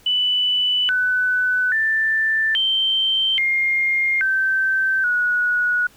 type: tone with pitch steps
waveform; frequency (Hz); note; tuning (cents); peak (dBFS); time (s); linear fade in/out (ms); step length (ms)
sine; 2982 / 1499 / 1772 / 3123 / 2124 / 1550 / 1461; F#7 / F#6 / A6 / G7 / C7 / G6 / F#6; +13 / +22 / +12 / -7 / +25 / -20 / -22; -16; 0.06-5.87; 5; 830
effects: pink hiss -51 dBFS RMS until 5.96 s